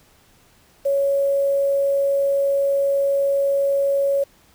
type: tone with quantisation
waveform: sine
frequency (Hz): 556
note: C#5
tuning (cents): +5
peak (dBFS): -16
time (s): 0.85-4.24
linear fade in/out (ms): 10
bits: 7
effects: pink hiss -55 dBFS RMS until 4.54 s

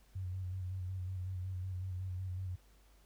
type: tone with vibrato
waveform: sine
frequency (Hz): 92.5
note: F#2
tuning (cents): 0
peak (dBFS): -37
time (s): 0.15-2.56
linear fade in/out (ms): 10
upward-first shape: square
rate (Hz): 5.4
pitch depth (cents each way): 32
effects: added 50 Hz sine -62 dBFS peak until 3.05 s + pink hiss -69 dBFS RMS until 3.05 s

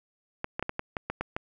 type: clicks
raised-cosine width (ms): 0.5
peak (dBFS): -15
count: 9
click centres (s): 0.444 / 0.595 / 0.626 / 0.694 / 0.794 / 0.968 / 1.1 / 1.21 / 1.365
effects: none

